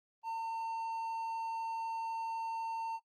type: tone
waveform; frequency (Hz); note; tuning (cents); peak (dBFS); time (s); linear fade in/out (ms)
triangle; 906; A#5; -50; -33; 0.23-3; 50
effects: noise-tail reverb RT60 0.1 s tail -20 dB re dry + Opus 32 kbps